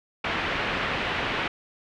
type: low-pass noise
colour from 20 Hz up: white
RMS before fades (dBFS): -28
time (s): 0.24-1.48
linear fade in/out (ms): 5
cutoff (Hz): 2800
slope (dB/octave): 24
effects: none